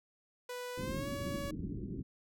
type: tone with pitch glide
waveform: sawtooth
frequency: 493.9 to 564.1 Hz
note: B4 to C#5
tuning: 0 to +30 cents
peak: -36 dBFS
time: 0.49-1.51 s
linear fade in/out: 5 ms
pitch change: +230 cents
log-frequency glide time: 0.75-1.08 s
type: low-pass noise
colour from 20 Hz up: white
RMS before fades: -40 dBFS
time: 0.77-2.03 s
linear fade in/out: 20 ms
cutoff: 340 Hz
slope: 48 dB/octave
effects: none

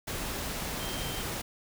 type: tone in noise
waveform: sine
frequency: 3149 Hz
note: G7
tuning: 7 cents sharp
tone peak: -42 dBFS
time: 0.8-1.23 s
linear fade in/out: 10 ms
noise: pink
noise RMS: -35 dBFS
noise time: 0.07-1.42 s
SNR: -10 dB
effects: none

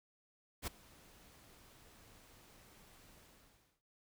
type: noise with ADSR envelope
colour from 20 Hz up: pink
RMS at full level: -38 dBFS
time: 0.62-3.82 s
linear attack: 53 ms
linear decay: 9 ms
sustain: -24 dB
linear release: 630 ms
effects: none

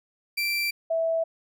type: tone pair in turn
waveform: 30% pulse / sine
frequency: 2349 / 655.6 Hz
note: D7 / E5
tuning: 0 / -10 cents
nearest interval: octave + minor seventh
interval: 2210 cents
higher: first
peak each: -22 / -22 dBFS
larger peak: neither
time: 0.37-0.71 / 0.9-1.24 s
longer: neither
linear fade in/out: 10 ms
effects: none

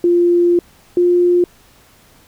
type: tone pair in turn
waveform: sine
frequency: 348.1 / 353 Hz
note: F4 / F4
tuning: -6 / +19 cents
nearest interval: unison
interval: 25 cents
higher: second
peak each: -9 dBFS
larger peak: neither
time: 0.04-0.59 / 0.97-1.44 s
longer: first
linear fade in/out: 2 ms
effects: pink hiss -49 dBFS RMS until 2.27 s

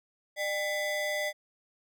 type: ring-modulated tone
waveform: square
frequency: 698.5 Hz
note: F5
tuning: in tune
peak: -27 dBFS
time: 0.36-1.33 s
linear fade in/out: 50 ms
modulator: 1300 Hz
effects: none

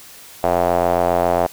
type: tone with band-pass filter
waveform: square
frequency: 43.65 Hz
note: F1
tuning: in tune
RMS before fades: -17 dBFS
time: 0.43-1.47 s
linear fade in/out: 10 ms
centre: 680 Hz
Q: 3.6
effects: white hiss -41 dBFS RMS until 1.52 s

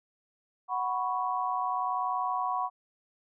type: chord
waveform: sine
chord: F# suspended fourth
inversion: none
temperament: equal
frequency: 740 / 987.8 / 1108.7 Hz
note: F#5 / B5 / C#6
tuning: 0 / 0 / 0 cents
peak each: -32 dBFS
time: 0.68-2.7 s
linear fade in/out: 50 ms
effects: none

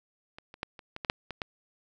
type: clicks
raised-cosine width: 0.3 ms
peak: -28 / -30 / -16 / -29 / -22 / -19 / -7 / -21 / -16 dBFS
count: 9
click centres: 0.385 / 0.541 / 0.631 / 0.792 / 0.964 / 1.048 / 1.099 / 1.307 / 1.418 s
effects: none

